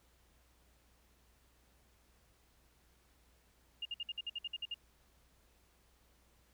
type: tone bursts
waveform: sine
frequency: 2828 Hz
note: F7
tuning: 21 cents sharp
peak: -37 dBFS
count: 11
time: 3.82-4.743 s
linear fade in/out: 5 ms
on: 33 ms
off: 56 ms
effects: added 60 Hz sine -70 dBFS peak until 6.53 s + pink hiss -71 dBFS RMS until 6.53 s